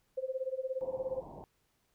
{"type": "tone with tremolo", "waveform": "sine", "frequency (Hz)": 522, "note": "C5", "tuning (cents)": -4, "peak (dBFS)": -30, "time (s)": [0.17, 1.22], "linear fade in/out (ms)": 10, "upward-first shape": "sine", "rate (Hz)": 17, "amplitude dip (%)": 90}
{"type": "low-pass noise", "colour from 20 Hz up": "white", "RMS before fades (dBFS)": -49, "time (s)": [0.81, 1.44], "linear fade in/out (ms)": 0, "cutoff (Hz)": 990, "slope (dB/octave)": 96}
{"effects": ["pink hiss -75 dBFS RMS until 1.94 s"]}